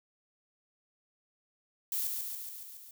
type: noise with echo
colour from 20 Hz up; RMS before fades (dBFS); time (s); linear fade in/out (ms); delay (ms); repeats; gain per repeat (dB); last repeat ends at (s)
violet; -33; 1.92-2.07; 2; 140; 6; -3; 2.91
effects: none